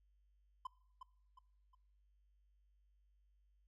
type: tone with echo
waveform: triangle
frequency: 1023 Hz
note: C6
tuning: 39 cents flat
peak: -39 dBFS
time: 0.65-0.67 s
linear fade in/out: 5 ms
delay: 360 ms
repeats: 3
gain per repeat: -8 dB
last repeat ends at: 1.75 s
effects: noise-tail reverb RT60 0.7 s tail -22 dB re dry + added 50 Hz sine -70 dBFS peak until 3.67 s